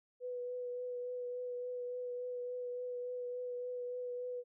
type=tone with vibrato; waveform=sine; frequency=493.9 Hz; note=B4; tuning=in tune; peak=-38 dBFS; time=0.2-4.44 s; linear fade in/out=50 ms; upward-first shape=triangle; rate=3.5 Hz; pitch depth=18 cents each way; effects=none